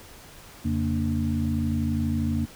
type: tone cluster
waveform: sine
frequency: 85.7 / 138.3 / 230 / 290.1 Hz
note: F2 / C#3 / A#3 / D4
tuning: -32 / -4 / -23 / -21 cents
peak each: -27 / -31 / -26 / -32 dBFS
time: 0.64-2.46 s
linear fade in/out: 20 ms
effects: pink hiss -47 dBFS RMS until 2.55 s